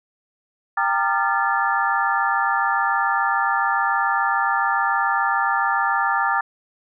sine tone cluster, 791 / 918 / 1199 / 1380 / 1736 Hz, G5 / A#5 / D6 / F6 / A6, +15 / -27 / +36 / -21 / -24 cents, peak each -24 dBFS, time 0.77-6.41 s, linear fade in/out 5 ms, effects none

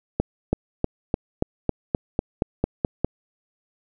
accelerating click train, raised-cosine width 2 ms, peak -6 dBFS, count 12, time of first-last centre 0.2-3.046 s, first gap 330 ms, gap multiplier 0.95, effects none

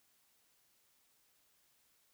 silence, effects white hiss -73 dBFS RMS until 2.13 s

